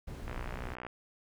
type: noise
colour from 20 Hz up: brown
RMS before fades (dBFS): -41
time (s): 0.07-0.75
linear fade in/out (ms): 10
type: click train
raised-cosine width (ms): 0.5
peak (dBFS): -26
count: 37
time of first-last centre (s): 0.28-0.866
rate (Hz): 61.4
effects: none